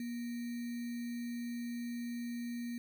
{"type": "tone with sample-and-hold", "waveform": "sine", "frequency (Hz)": 238.5, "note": "A#3", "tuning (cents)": 40, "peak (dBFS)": -37, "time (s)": [0, 2.78], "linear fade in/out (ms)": 2, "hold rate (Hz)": 2100, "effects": []}